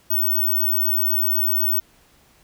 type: tone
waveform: sine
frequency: 15804 Hz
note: B9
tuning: in tune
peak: -17 dBFS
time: 0.1-1.8 s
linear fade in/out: 10 ms
effects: pink hiss -56 dBFS RMS until 2.43 s